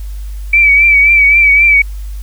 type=tone with vibrato; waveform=sine; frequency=2301 Hz; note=D7; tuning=36 cents flat; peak=-4 dBFS; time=0.53-1.82 s; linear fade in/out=5 ms; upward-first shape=triangle; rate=3.8 Hz; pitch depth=58 cents each way; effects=added 50 Hz sine -20 dBFS peak until 2.22 s + white hiss -43 dBFS RMS until 2.22 s